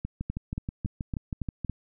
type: two click trains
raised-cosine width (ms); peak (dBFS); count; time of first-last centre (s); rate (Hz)
5; -19 / -18; 11 / 6; 0.05-1.647 / 0.3-1.697; 6.26 / 3.58
effects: none